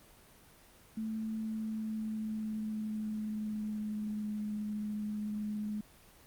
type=tone with pitch glide; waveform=sine; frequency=220 to 210.7 Hz; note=A3 to G#3; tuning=0 to +25 cents; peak=-34 dBFS; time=0.97-5.81 s; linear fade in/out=5 ms; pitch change=-75 cents; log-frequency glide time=1.3-4.43 s; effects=pink hiss -59 dBFS RMS until 6.26 s + Opus 24 kbps